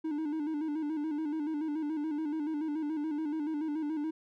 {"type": "tone with vibrato", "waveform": "triangle", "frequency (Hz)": 305.2, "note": "D#4", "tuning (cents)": -33, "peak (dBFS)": -29, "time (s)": [0.04, 4.11], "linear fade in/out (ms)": 10, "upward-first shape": "square", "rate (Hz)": 7, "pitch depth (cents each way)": 69, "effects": []}